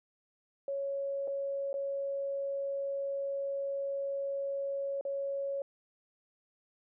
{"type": "tone with dropouts", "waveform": "sine", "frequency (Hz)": 554.4, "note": "C#5", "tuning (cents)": 0, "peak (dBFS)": -32, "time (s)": [0.68, 5.62], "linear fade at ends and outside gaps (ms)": 2, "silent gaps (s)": [[1.275, 1.279], [1.73, 1.74], [5.011, 5.051]], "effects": []}